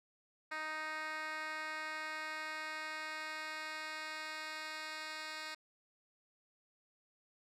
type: tone with band-pass filter sweep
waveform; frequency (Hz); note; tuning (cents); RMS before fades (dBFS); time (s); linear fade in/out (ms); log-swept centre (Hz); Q
10% pulse; 311.1; D#4; 0; -43; 0.51-5.55; 10; 1900 to 3300; 1.2
effects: none